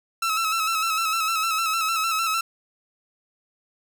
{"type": "tone with vibrato", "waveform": "sawtooth", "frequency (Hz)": 1313, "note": "E6", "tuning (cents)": -7, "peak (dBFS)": -18, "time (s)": [0.22, 2.41], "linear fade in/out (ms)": 5, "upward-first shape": "square", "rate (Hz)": 6.6, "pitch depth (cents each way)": 40, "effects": []}